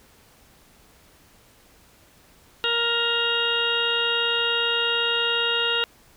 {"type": "harmonic tone", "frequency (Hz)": 468.7, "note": "A#4", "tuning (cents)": 9, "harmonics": [1, 2, 3, 4, 6, 7, 8], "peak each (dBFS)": [-29, -34, -27, -33, -24, -32, -28], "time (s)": [2.64, 5.84], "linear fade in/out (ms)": 0, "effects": ["pink hiss -55 dBFS RMS until 6.16 s"]}